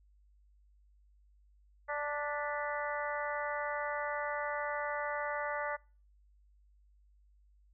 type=harmonic tone with a mistuned harmonic; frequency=293.5 Hz; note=D4; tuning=1 cent flat; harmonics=2 / 3 / 4 / 5 / 6 / 7; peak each=-38 / -40 / -41 / -42 / -43 / -43 dBFS; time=1.88-5.77 s; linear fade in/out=20 ms; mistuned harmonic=7; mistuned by=-62 cents; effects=noise-tail reverb RT60 0.4 s tail -26 dB re dry + added 50 Hz sine -62 dBFS peak until 7.73 s